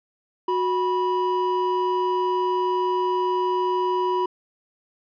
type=tone pair together; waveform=triangle; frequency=367 / 979.8 Hz; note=F#4 / B5; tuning=-14 / -14 cents; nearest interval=octave + perfect fourth; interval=1700 cents; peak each=-21 dBFS; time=0.48-4.26 s; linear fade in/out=5 ms; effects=resampled to 11025 Hz